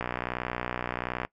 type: click train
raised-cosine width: 0.5 ms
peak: -15 dBFS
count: 77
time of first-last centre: 0.01-1.25 s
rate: 61.3 Hz
effects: noise-tail reverb RT60 0.1 s tail -21 dB re dry